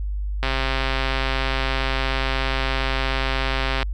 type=click train; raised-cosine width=0.3 ms; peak=-7 dBFS; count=453; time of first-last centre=0.43-3.828 s; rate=133 Hz; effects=added 50 Hz sine -23 dBFS peak until 3.93 s